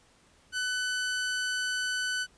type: tone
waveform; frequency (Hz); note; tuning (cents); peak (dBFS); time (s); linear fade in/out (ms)
sawtooth; 1500; F#6; +23; -25; 0.52-2.27; 50
effects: pink hiss -62 dBFS RMS until 2.37 s + resampled to 22050 Hz